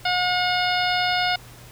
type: harmonic tone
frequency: 722 Hz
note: F#5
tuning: 43 cents flat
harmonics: 1 / 2 / 3 / 4 / 5 / 6 / 7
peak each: -23 / -26 / -28 / -29 / -30 / -31 / -31 dBFS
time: 0.05-1.36 s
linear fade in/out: 5 ms
effects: added 120 Hz sine -46 dBFS peak until 1.71 s + pink hiss -46 dBFS RMS until 1.71 s